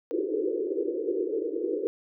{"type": "band-pass noise", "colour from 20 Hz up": "white", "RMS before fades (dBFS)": -29, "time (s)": [0.11, 1.87], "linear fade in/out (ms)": 0, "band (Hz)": [310, 490], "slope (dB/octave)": 96, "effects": []}